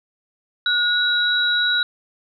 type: tone pair together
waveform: sine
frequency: 1451 / 3874 Hz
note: F#6 / B7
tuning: -34 / -34 cents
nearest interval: octave + perfect fourth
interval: 1700 cents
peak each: -19 dBFS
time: 0.66-1.83 s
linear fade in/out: 2 ms
effects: none